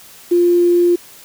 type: tone with quantisation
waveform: sine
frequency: 349.2 Hz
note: F4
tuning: in tune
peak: -9 dBFS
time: 0.31-0.96 s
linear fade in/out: 10 ms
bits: 6
effects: white hiss -41 dBFS RMS until 1.24 s